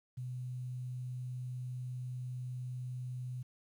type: tone with quantisation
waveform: sine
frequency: 125.7 Hz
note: B2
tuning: 31 cents sharp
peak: -38 dBFS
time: 0.17-3.43 s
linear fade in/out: 10 ms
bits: 11
effects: none